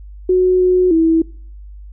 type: tone with pitch steps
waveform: sine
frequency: 367.4 / 365.2 / 325.8 Hz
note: F#4 / F#4 / E4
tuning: -12 / -23 / -20 cents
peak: -9 dBFS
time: 0.29-1.22 s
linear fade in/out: 5 ms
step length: 310 ms
effects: noise-tail reverb RT60 0.5 s tail -24 dB re dry + added 50 Hz sine -32 dBFS peak until 1.92 s